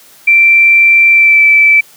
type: tone with pitch glide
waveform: sine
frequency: 2349 to 2319 Hz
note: D7 to D7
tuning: 0 to -22 cents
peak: -3 dBFS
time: 0.27-1.81 s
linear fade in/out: 10 ms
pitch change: -22 cents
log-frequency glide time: 1.1-1.43 s
effects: white hiss -41 dBFS RMS until 1.96 s + high-pass 100 Hz 12 dB/octave